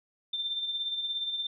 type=tone with tremolo; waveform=sine; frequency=3576 Hz; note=A7; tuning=27 cents sharp; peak=-28 dBFS; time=0.33-1.47 s; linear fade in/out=5 ms; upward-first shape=sine; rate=17 Hz; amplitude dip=50%; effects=none